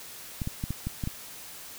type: clicks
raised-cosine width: 5 ms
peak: -18 dBFS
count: 7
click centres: 0.418 / 0.474 / 0.639 / 0.706 / 0.87 / 1.038 / 1.074 s
effects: white hiss -44 dBFS RMS until 1.78 s